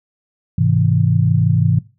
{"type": "chord", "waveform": "sine", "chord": "Ab augmented", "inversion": "none", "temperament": "just", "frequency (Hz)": [103.83, 129.78, 162.23], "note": ["Ab2", "C3", "E3"], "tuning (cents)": [0, -14, -27], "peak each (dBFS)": -16, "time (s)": [0.58, 1.79], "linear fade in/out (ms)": 5, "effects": ["noise-tail reverb RT60 0.3 s tail -19 dB re dry"]}